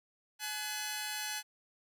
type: tone cluster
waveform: 10% pulse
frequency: 850 / 1488 / 2037 Hz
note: G#5 / F#6 / C7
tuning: +40 / +9 / -47 cents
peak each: -31 / -33 / -34 dBFS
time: 0.39-1.43 s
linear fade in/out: 50 ms
effects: none